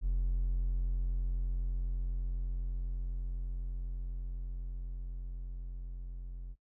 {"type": "tone with level ramp", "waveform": "triangle", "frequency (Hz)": 44, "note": "F1", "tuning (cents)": 14, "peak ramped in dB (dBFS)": [-25, -38], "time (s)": [0.01, 6.56], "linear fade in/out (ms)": 50, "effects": ["noise-tail reverb RT60 0.1 s tail -22 dB re dry", "tanh soft clip ceiling -21 dBFS"]}